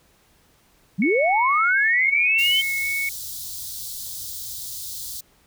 sine linear sweep, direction up, 160.1 to 3137 Hz, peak -17 dBFS, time 0.98-2.62 s, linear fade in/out 20 ms
sine tone with vibrato, 2200 Hz, C#7, 14 cents flat, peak -22 dBFS, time 1.02-3.09 s, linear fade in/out 2 ms, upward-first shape square, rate 1.1 Hz, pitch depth 10 cents each way
white band-stop noise, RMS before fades -33 dBFS, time 2.38-5.21 s, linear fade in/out 10 ms, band 130 to 3600 Hz, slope 48 dB/octave
effects pink hiss -59 dBFS RMS until 5.46 s

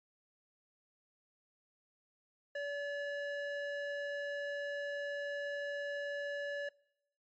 square tone with band-pass filter, 573 Hz, D5, 43 cents flat, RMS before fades -39 dBFS, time 2.55-6.69 s, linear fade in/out 5 ms, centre 1200 Hz, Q 8.6, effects noise-tail reverb RT60 0.8 s tail -25 dB re dry + MP3 32 kbps

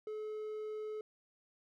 triangle tone, 429.2 Hz, A4, 43 cents flat, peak -37 dBFS, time 0.07-1.01 s, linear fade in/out 2 ms, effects none

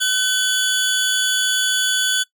25% pulse tone pair together, 1516 / 3403 Hz, F#6 / G#7, +42 / +41 cents, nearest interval octave + major second, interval 1399 cents, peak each -16 dBFS, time 0-2.24 s, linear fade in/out 20 ms, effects noise-tail reverb RT60 0.1 s tail -19 dB re dry

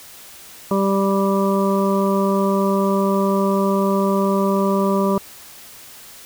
harmonic tone, 196 Hz, G3, in tune, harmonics 1 / 2 / 3 / 5 / 6, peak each -18 / -21 / -23 / -25 / -26 dBFS, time 0.71-5.18 s, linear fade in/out 2 ms, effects white hiss -41 dBFS RMS until 6.25 s

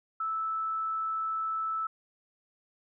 sine tone, 1313 Hz, E6, 7 cents flat, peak -29 dBFS, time 0.2-1.87 s, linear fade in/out 5 ms, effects none

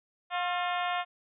harmonic tone with a mistuned harmonic, 356.2 Hz, F4, 34 cents sharp, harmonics 2 / 3 / 4 / 5 / 6 / 7 / 8 / 9 / 10, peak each -31 / -35 / -37 / -39 / -41 / -42 / -43 / -44 / -45 dBFS, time 0.3-1.05 s, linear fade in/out 50 ms, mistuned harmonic 4, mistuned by -52 cents, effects none

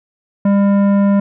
sine tone with tanh clipping, 200 Hz, G3, 35 cents sharp, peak -11 dBFS, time 0.45-1.2 s, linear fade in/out 5 ms, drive 13 dB, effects none

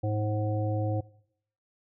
harmonic tone, 106.1 Hz, G#2, 38 cents sharp, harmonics 1 / 3 / 5 / 7, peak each -27 / -35 / -34 / -38 dBFS, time 0.03-1.01 s, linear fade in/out 10 ms, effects noise-tail reverb RT60 0.7 s tail -21 dB re dry

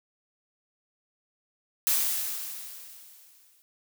blue noise with exponential decay, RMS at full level -23 dBFS, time 1.87-3.62 s, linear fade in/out 0 ms, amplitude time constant 380 ms, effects none

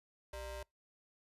35% pulse ring-modulated tone, 329.6 Hz, E4, in tune, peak -38 dBFS, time 0.33-0.63 s, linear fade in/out 5 ms, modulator 268 Hz, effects noise-tail reverb RT60 0.2 s tail -26 dB re dry + resampled to 32000 Hz

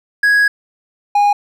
triangle tone pair in turn, 1661 / 819.5 Hz, G#6 / G#5, 0 / -23 cents, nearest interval octave, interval 1223 cents, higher first, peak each -7 dBFS, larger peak neither, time 0.23-0.48 / 1.15-1.33 s, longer first, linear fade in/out 5 ms, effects none

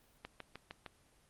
click train, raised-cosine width 0.3 ms, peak -28 dBFS, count 5, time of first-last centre 0.25-0.863 s, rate 6.53 Hz, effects pink hiss -68 dBFS RMS until 1.29 s + Opus 24 kbps

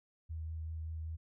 sine tone with vibrato, 80 Hz, D#2, 49 cents sharp, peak -38 dBFS, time 0.29-1.17 s, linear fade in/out 20 ms, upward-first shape triangle, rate 5.2 Hz, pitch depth 17 cents each way, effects none

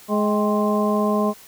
harmonic tone with a mistuned harmonic, 210 Hz, G#3, 19 cents sharp, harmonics 1 / 2 / 3 / 4 / 5, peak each -20 / -24 / -24 / -31 / -25 dBFS, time 0.08-1.34 s, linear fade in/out 50 ms, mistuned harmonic 4, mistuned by -94 cents, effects white hiss -46 dBFS RMS until 1.47 s

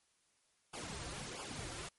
pink noise with flanger, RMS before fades -45 dBFS, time 0.73-1.89 s, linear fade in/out 10 ms, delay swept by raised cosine 0.5 to 4.8 ms, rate 1.5 Hz, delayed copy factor -0.8, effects white hiss -75 dBFS RMS until 1.98 s + MP3 48 kbps

